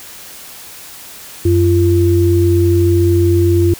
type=tone pair together; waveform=sine; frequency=92.5 / 343.6 Hz; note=F#2 / F4; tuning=0 / -28 cents; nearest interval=octave + major seventh; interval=2272 cents; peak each=-11 dBFS; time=1.45-3.74 s; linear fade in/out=5 ms; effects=white hiss -34 dBFS RMS until 3.79 s